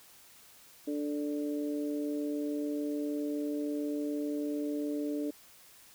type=harmonic tone; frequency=146.83 Hz; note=D3; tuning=in tune; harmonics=2 / 3 / 4; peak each=-32 / -39 / -42 dBFS; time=0.87-5.31 s; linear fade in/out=10 ms; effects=white hiss -57 dBFS RMS until 5.94 s